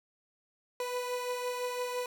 30% pulse beating tone pair, 493.9 / 499.8 Hz, B4 / B4, 0 / +21 cents, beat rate 5.9 Hz, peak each -31 / -38 dBFS, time 0.8-2.06 s, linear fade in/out 2 ms, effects none

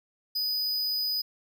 square tone, 4978 Hz, D#8, in tune, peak -27 dBFS, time 0.35-1.22 s, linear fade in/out 10 ms, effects none

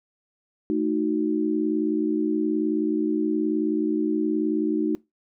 sine chord, D# diminished, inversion second, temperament equal, 220 / 311.1 / 370 Hz, A3 / D#4 / F#4, 0 / 0 / 0 cents, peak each -28 / -23 / -27 dBFS, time 0.7-4.95 s, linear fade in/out 0 ms, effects noise-tail reverb RT60 0.2 s tail -22 dB re dry

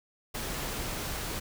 pink noise, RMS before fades -35 dBFS, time 0.34-1.4 s, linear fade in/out 10 ms, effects none

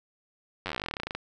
slowing click train, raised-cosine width 0.3 ms, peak -16 dBFS, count 23, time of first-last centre 0.66-1.15 s, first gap 10 ms, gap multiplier 1.07, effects none

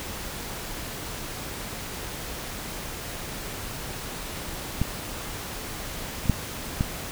clicks, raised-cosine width 5 ms, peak -10 / -20 / -6 / -10 dBFS, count 4, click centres 4.816 / 6.257 / 6.297 / 6.809 s, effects pink hiss -35 dBFS RMS until 7.11 s

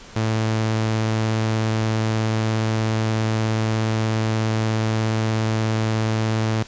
sawtooth tone, 110.4 Hz, A2, 6 cents sharp, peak -15 dBFS, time 0.16-6.63 s, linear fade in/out 5 ms, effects pink hiss -42 dBFS RMS until 6.67 s + resampled to 16000 Hz

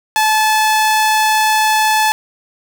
sawtooth tone, 866 Hz, A5, 28 cents flat, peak -7 dBFS, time 0.16-2.12 s, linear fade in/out 0 ms, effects none

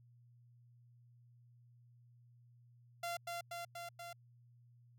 sawtooth tone with echo, 689 Hz, F5, 24 cents flat, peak -35 dBFS, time 3.03-3.17 s, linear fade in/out 5 ms, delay 240 ms, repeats 4, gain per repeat -2 dB, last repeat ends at 4.13 s, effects added 120 Hz sine -62 dBFS peak until 4.98 s

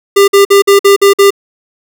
square tone bursts, 398.8 Hz, G4, 30 cents sharp, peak -3 dBFS, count 7, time 0.16-1.306 s, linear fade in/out 10 ms, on 120 ms, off 51 ms, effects none

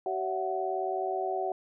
sine tone cluster, 380.9 / 566 / 667 / 746 Hz, G4 / C#5 / E5 / F#5, -50 / +36 / +20 / +14 cents, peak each -33 / -39 / -35 / -32 dBFS, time 0.06-1.52 s, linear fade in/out 2 ms, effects none

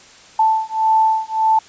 sine beating tone pair, 880 / 881.7 Hz, A5 / A5, 0 / +3 cents, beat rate 1.7 Hz, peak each -16 dBFS, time 0.39-1.59 s, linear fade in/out 5 ms, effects white hiss -44 dBFS RMS until 1.68 s + resampled to 16000 Hz

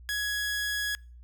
sawtooth tone, 1672 Hz, G#6, 11 cents sharp, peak -25 dBFS, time 0.09-0.95 s, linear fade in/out 0 ms, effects noise-tail reverb RT60 0.4 s tail -26 dB re dry + added 60 Hz sine -46 dBFS peak until 1.23 s

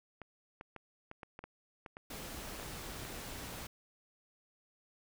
clicks, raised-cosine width 0.5 ms, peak -31 dBFS, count 12, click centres 0.217 / 0.611 / 0.763 / 1.114 / 1.232 / 1.391 / 1.44 / 1.862 / 1.969 / 2.598 / 2.629 / 3.051 s
pink noise, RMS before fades -45 dBFS, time 2.1-3.67 s, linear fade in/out 5 ms
effects none

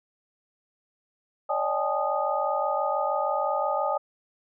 sine tone cluster, 565 / 611 / 796 / 863 / 1238 Hz, C#5 / D#5 / G5 / A5 / D#6, +33 / -32 / +26 / -34 / -9 cents, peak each -30 dBFS, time 1.49-3.98 s, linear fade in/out 10 ms, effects none

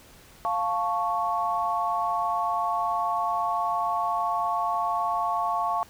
sine chord, F augmented, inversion none, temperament equal, 698.5 / 880 / 1108.7 Hz, F5 / A5 / C#6, 0 / 0 / 0 cents, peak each -28 / -29 / -27 dBFS, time 0.45-5.83 s, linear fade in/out 0 ms, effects pink hiss -52 dBFS RMS until 5.89 s

